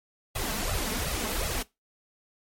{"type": "noise with flanger", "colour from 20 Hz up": "pink", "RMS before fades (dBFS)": -30, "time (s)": [0.35, 1.63], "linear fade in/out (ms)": 10, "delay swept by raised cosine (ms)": [1.5, 4.7], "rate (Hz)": 2.7, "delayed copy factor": 0.8, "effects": ["noise-tail reverb RT60 0.2 s tail -20 dB re dry", "MP3 64 kbps"]}